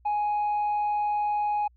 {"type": "tone with tanh clipping", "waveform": "sine", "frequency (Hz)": 833, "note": "G#5", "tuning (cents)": 5, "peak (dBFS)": -24, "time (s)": [0.05, 1.68], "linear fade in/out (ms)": 10, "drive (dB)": 1, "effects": ["added 60 Hz sine -56 dBFS peak until 1.76 s"]}